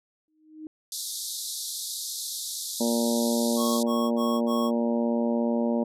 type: tone with exponential growth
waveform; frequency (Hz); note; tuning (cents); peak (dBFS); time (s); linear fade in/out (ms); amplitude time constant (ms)
sine; 311.1; D#4; 0; -33; 0.28-0.67; 1; 84
type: band-pass noise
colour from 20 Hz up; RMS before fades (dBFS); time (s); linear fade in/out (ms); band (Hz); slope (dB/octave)
pink; -34; 0.92-3.83; 2; 3600 to 13000; 96
type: harmonic tone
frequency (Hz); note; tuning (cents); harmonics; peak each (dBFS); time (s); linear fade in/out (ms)
117.2; A#2; +10; 2 / 3 / 4 / 5 / 6 / 7 / 8; -24 / -33 / -32 / -30 / -42 / -40 / -40; 2.8-5.84; 10
type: tone bursts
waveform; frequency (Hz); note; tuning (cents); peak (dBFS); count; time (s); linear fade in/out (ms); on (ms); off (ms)
square; 1101; C#6; -12; -31; 4; 3.56-4.713; 50; 250; 51
effects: none